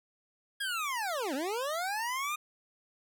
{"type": "linear two-way sweep", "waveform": "25% pulse", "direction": "down then up", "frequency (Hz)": [1661, 249.7, 1240], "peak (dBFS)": -28, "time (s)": [0.6, 2.36], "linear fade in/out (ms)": 10, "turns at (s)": 1.34, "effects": []}